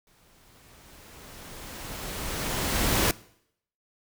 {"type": "noise with exponential growth", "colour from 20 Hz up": "pink", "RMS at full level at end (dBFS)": -22, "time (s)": [0.07, 3.11], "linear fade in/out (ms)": 1, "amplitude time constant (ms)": 660, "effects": ["noise-tail reverb RT60 0.7 s tail -21 dB re dry"]}